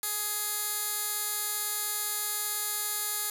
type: tone with band-pass filter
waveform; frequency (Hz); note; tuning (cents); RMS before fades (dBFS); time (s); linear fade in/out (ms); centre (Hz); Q
15% pulse; 417.7; G#4; +10; -32; 0.03-3.3; 2; 12000; 1.3
effects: none